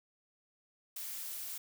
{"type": "noise", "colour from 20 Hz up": "blue", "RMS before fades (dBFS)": -42, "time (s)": [0.96, 1.58], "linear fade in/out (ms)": 5, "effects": []}